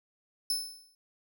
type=tone with exponential decay; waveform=sawtooth; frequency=5260 Hz; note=E8; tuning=5 cents flat; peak=-23 dBFS; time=0.5-0.95 s; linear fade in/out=2 ms; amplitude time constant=96 ms; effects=none